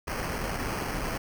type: noise with sample-and-hold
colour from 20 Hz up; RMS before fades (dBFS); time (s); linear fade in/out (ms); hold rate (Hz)
pink; -32; 0.07-1.18; 10; 3675
effects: none